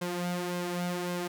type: tone with flanger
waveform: sawtooth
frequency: 176.9 Hz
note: F3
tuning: 23 cents sharp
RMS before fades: -33 dBFS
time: 0.01-1.28 s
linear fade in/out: 10 ms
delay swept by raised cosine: 1.9 to 4.3 ms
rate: 1.8 Hz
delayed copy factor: +0.6
effects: none